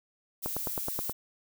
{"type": "noise", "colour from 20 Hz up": "violet", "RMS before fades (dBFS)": -35, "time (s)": [0.42, 1.13], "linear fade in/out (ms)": 20}
{"type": "click train", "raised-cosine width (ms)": 1, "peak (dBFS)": -19, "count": 7, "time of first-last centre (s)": [0.46, 1.096], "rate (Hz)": 9.43}
{"effects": []}